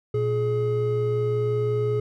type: tone pair together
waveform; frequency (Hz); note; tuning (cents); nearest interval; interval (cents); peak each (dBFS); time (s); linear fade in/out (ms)
triangle; 118.7 / 421.7; A#2 / G#4; +32 / +26; octave + minor seventh; 2194; -23 / -21; 0.14-2; 5
effects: none